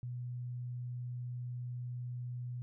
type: tone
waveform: sine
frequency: 123 Hz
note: B2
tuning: 7 cents flat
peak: -38 dBFS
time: 0.03-2.62 s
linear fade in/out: 0 ms
effects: none